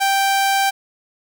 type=tone; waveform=sawtooth; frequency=784 Hz; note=G5; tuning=in tune; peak=-11 dBFS; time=0-0.71 s; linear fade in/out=20 ms; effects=none